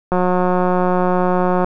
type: click train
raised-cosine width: 1 ms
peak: -4 dBFS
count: 277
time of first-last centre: 0.12-1.645 s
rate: 181 Hz
effects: none